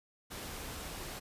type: noise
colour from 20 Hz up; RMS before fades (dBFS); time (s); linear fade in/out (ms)
pink; -43; 0.3-1.2; 20
effects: resampled to 32000 Hz